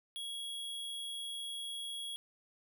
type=tone; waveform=square; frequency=3322 Hz; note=G#7; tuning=in tune; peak=-40 dBFS; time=0.16-2.16 s; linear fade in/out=0 ms; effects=none